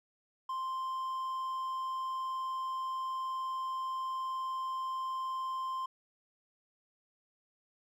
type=tone; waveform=triangle; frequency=1046.5 Hz; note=C6; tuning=in tune; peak=-32 dBFS; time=0.49-5.86 s; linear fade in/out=5 ms; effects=none